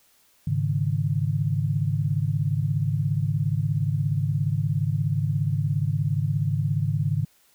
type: chord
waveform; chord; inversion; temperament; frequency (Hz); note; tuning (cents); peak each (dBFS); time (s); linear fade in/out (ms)
sine; Ab suspended fourth; none; equal; 103.83 / 138.59 / 155.56; Ab2 / Db3 / Eb3; 0 / 0 / 0; -26 / -25 / -26; 0.47-7.25; 5
effects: white hiss -61 dBFS RMS until 7.54 s